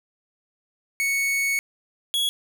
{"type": "tone pair in turn", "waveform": "45% pulse", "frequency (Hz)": [2217, 3345], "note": ["C#7", "G#7"], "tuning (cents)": [0, 12], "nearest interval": "perfect fifth", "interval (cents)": 712, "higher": "second", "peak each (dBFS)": -21, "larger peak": "neither", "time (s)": [[1, 1.59], [2.14, 2.29]], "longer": "first", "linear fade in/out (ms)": 0, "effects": []}